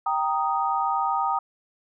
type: chord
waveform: sine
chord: Eb major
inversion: first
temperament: equal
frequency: 784 / 932.3 / 1244.5 Hz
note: G5 / Bb5 / Eb6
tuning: 0 / 0 / 0 cents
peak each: -26 dBFS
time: 0.06-1.39 s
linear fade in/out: 5 ms
effects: none